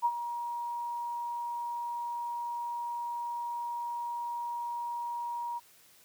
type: tone with ADSR envelope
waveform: sine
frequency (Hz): 950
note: A#5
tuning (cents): +33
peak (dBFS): -22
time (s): 0.02-5.6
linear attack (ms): 33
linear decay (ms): 53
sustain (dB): -11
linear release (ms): 27
effects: white hiss -60 dBFS RMS until 6.04 s + high-pass 60 Hz 12 dB/octave